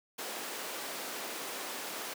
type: high-pass noise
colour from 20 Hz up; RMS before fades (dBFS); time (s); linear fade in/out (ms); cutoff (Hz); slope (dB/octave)
pink; -40; 0.18-2.14; 10; 330; 12
effects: high-pass 200 Hz 12 dB/octave

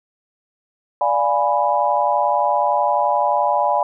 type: chord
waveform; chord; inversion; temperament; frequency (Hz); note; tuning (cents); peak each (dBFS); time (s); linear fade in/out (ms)
sine; D diminished seventh; none; equal; 587.3 / 698.5 / 830.6 / 987.8; D5 / F5 / Ab5 / Cb6; 0 / 0 / 0 / 0; -21 / -22 / -19 / -20; 1.01-3.83; 2
effects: none

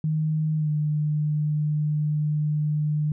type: tone with pitch glide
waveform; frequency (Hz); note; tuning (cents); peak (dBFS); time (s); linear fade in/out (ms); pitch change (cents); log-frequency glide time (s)
sine; 155.56 to 150.78; D#3 to D3; 0 to +46; -21; 0.04-3.12; 2; -54; 0.56-0.7
effects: none

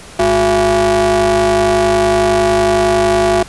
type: ring-modulated tone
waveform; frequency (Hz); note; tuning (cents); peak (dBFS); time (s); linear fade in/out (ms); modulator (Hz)
40% pulse; 155.56; D#3; 0; -6; 0.19-3.43; 5; 519
effects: pink hiss -35 dBFS RMS until 3.48 s + resampled to 24000 Hz

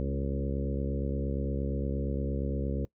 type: harmonic tone with a mistuned harmonic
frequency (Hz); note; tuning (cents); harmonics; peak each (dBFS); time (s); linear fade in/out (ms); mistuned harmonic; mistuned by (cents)
68.6; C#2; -17; 1 / 2 / 3 / 4 / 5 / 6 / 7 / 8; -32 / -35 / -37 / -39 / -42 / -42 / -41 / -42; 0-2.85; 0; 3; +31
effects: noise-tail reverb RT60 0.1 s tail -21 dB re dry

